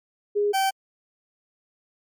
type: tone pair in turn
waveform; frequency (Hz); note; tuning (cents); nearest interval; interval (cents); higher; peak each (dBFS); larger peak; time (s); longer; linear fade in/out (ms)
sine / 40% pulse; 411.7 / 773.2; G#4 / G5; -15 / -24; major seventh; 1091; second; -19; neither; 0.35-0.53 / 0.53-0.71; neither; 20
effects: MP3 96 kbps